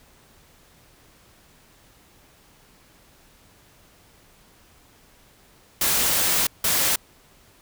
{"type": "noise bursts at uneven times", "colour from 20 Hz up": "white", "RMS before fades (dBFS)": -21, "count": 2, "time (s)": [[5.81, 6.47], [6.64, 6.96]], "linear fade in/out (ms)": 5, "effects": ["pink hiss -55 dBFS RMS until 7.61 s"]}